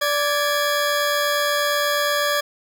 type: tone pair together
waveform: 20% pulse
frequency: 582.8 / 1660 Hz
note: D5 / G#6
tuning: -13 / -1 cents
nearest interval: octave + tritone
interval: 1812 cents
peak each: -15 / -19 dBFS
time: 0.01-2.41 s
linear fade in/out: 10 ms
effects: none